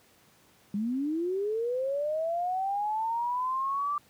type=linear sweep; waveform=sine; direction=up; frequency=196 to 1179 Hz; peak=-27 dBFS; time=0.74-3.98 s; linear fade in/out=2 ms; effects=pink hiss -61 dBFS RMS until 4.09 s + high-pass 100 Hz 12 dB/octave